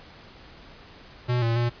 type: tone with pitch steps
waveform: square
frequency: 122.8 / 115.8 / 119.4 Hz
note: B2 / A#2 / A#2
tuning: -9 / -11 / +42 cents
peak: -22 dBFS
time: 1.28-1.7 s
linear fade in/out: 20 ms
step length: 140 ms
effects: pink hiss -48 dBFS RMS until 1.8 s + resampled to 11025 Hz